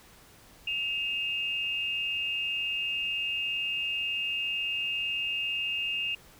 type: tone pair together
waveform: sine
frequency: 2556 / 2794 Hz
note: D#7 / F7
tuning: +46 / 0 cents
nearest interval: major second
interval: 154 cents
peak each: -33 / -30 dBFS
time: 0.67-6.15 s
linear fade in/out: 5 ms
effects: pink hiss -55 dBFS RMS until 6.39 s